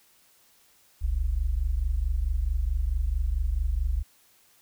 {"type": "tone pair together", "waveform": "sine", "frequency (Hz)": [41.83, 66.4], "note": ["E1", "C2"], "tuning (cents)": [26, 26], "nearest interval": "minor sixth", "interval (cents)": 800, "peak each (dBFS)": -26, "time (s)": [1.01, 4.03], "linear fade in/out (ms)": 20, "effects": ["white hiss -61 dBFS RMS until 4.61 s"]}